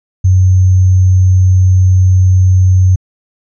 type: tone with sample-and-hold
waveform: sine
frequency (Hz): 92.9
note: F#2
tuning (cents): +7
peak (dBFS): -4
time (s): 0.24-2.96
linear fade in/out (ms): 10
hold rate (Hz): 6300
effects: resampled to 22050 Hz